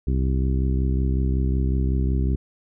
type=harmonic tone; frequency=65.41 Hz; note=C2; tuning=in tune; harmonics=1 / 2 / 3 / 4 / 5 / 6; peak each=-20 / -26 / -30 / -32 / -34 / -36 dBFS; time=0.07-2.36 s; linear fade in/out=5 ms; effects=none